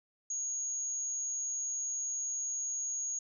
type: tone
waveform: sine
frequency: 6645 Hz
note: G#8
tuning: in tune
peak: -33 dBFS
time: 0.3-3.19 s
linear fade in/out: 5 ms
effects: none